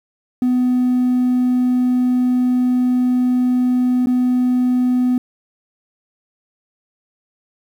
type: tone with dropouts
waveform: triangle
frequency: 250 Hz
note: B3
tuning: 21 cents sharp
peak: -10 dBFS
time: 0.42-5.18 s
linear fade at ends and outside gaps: 2 ms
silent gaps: 4.06-4.07 s
effects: tanh soft clip ceiling -8 dBFS + 8-bit